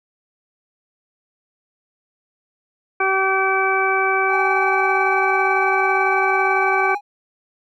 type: harmonic tone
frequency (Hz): 384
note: G4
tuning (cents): -36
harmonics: 1 / 2 / 3 / 4 / 6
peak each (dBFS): -22 / -22 / -22 / -22 / -22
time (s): 3-6.95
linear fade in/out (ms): 5
type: tone with tremolo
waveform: triangle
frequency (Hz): 820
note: G#5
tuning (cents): -22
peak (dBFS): -19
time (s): 4.28-7.01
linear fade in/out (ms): 50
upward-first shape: sine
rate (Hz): 18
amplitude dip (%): 50
effects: none